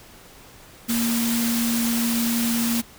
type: tone in noise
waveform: sine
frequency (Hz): 233.1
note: A#3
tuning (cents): 0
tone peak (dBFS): -21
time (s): 0.88-2.82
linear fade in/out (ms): 20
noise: white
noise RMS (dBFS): -27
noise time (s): 0.88-2.82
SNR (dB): +3
effects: pink hiss -47 dBFS RMS until 2.98 s